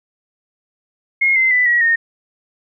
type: tone with pitch steps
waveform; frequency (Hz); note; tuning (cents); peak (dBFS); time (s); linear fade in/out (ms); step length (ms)
sine; 2151 / 2069 / 1990.8 / 1915.2 / 1842.5; C7 / C7 / B6 / A#6 / A#6; +47 / -20 / +13 / +46 / -21; -11; 1.21-1.96; 10; 150
effects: none